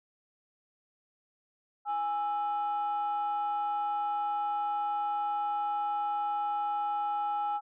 sine tone pair together, 827 / 1321 Hz, G#5 / E6, -8 / +3 cents, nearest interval minor sixth, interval 811 cents, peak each -28 / -36 dBFS, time 1.85-7.61 s, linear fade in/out 50 ms, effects tanh soft clip ceiling -24 dBFS

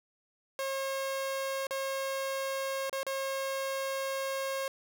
sawtooth tone with dropouts, 540 Hz, C#5, 45 cents flat, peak -28 dBFS, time 0.59-4.68 s, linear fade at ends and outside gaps 1 ms, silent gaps 1.669-1.708 / 2.896-2.928 / 3.031-3.066 s, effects none

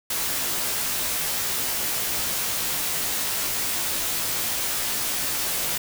white noise with comb filter, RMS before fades -26 dBFS, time 0.1-5.78 s, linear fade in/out 5 ms, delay 16 ms, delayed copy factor -0.7, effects none

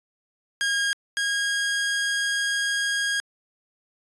sawtooth tone pair in turn, 1626 / 1633.3 Hz, G#6 / G#6, -37 / -29 cents, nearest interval unison, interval 8 cents, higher second, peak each -18 / -19 dBFS, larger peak first, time 0.61-0.93 / 1.17-3.2 s, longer second, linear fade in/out 0 ms, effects resampled to 22050 Hz

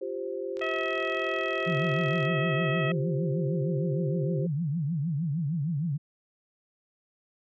sine chord, F suspended second, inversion none, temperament just, 349.2 / 392.9 / 523.8 Hz, F4 / G4 / C5, 0 / +4 / +2 cents, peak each -37 / -34 / -35 dBFS, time 0.01-4.47 s, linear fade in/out 10 ms
click train, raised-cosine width 0.2 ms, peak -29 dBFS, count 71, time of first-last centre 0.57-2.253 s, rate 41.6 Hz
harmonic tone, 644 Hz, E5, 41 cents flat, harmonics 1 / 2 / 3 / 4 / 5, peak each -33 / -35 / -34 / -35 / -41 dBFS, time 0.61-2.92 s, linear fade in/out 5 ms
sine tone with vibrato, 155.56 Hz, D#3, in tune, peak -26 dBFS, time 1.66-5.98 s, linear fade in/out 20 ms, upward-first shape triangle, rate 6.5 Hz, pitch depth 260 cents each way
effects none

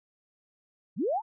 sine linear sweep, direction up, 130.81 to 932.3 Hz, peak -25 dBFS, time 0.96-1.22 s, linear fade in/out 50 ms, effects none

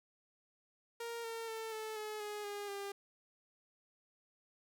sawtooth tone with pitch steps, 466.2 / 456.1 / 446.2 / 436.5 / 427 / 417.7 / 408.7 / 399.8 Hz, A#4 / A#4 / A4 / A4 / G#4 / G#4 / G#4 / G4, 0 / -38 / +24 / -14 / +48 / +10 / -28 / +34 cents, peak -37 dBFS, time 1-2.92 s, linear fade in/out 5 ms, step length 240 ms, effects none

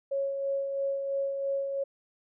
sine tone with tremolo, 551 Hz, C#5, 11 cents flat, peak -26 dBFS, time 0.11-1.84 s, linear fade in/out 10 ms, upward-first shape sine, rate 3 Hz, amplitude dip 40%, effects none

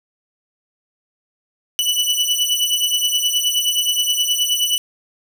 sawtooth beating tone pair, 2960 / 2969.5 Hz, F#7 / F#7, 0 / +6 cents, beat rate 9.5 Hz, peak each -16 dBFS, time 1.79-4.78 s, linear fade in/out 0 ms, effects none

